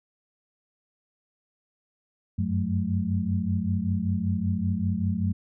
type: tone cluster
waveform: sine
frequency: 92.1 / 97.3 / 182.4 / 216.2 Hz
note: F#2 / G2 / F#3 / A3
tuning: -7 / -12 / -24 / -30 cents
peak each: -29 dBFS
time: 2.38-5.33 s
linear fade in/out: 10 ms
effects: none